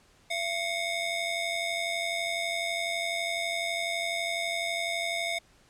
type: ring-modulated tone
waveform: 25% pulse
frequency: 1446 Hz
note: F#6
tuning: 40 cents flat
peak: -22 dBFS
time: 0.3-5.39 s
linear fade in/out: 10 ms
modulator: 769 Hz
effects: pink hiss -61 dBFS RMS until 5.69 s + low-pass 9000 Hz 12 dB/octave